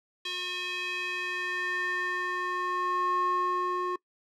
square tone with band-pass filter sweep, 361.3 Hz, F#4, 41 cents flat, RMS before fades -31 dBFS, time 0.25-3.96 s, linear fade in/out 5 ms, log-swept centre 3300 to 820 Hz, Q 3.3, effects noise-tail reverb RT60 0.1 s tail -22 dB re dry

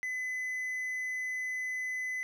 triangle tone, 2015 Hz, B6, 34 cents sharp, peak -31 dBFS, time 0.03-2.23 s, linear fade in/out 0 ms, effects none

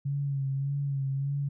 sine tone with vibrato, 138.59 Hz, C#3, in tune, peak -27 dBFS, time 0.05-1.49 s, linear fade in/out 10 ms, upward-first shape sine, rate 1.7 Hz, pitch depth 40 cents each way, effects none

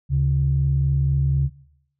sine tone pair together, 73.54 / 137.7 Hz, D2 / C#3, +3 / -11 cents, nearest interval major seventh, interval 1086 cents, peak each -21 / -17 dBFS, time 0.09-1.5 s, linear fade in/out 50 ms, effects noise-tail reverb RT60 0.8 s tail -21 dB re dry + tanh soft clip ceiling -9 dBFS

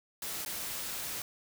white noise with dropouts, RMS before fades -38 dBFS, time 0.22-1.22 s, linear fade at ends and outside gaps 2 ms, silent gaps 0.45-0.46 s, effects none

